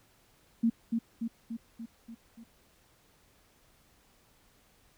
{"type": "tone with echo", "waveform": "sine", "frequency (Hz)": 229.3, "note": "A#3", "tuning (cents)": -28, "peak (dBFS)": -22, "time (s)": [0.63, 0.7], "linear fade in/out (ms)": 10, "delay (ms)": 290, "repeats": 6, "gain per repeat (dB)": -4, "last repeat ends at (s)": 2.44, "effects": ["pink hiss -65 dBFS RMS until 4.97 s"]}